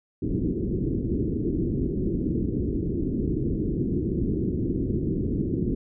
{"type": "low-pass noise", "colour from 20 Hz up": "white", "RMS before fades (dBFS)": -26, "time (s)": [0.22, 5.75], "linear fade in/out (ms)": 5, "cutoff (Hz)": 380, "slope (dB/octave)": 48, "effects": []}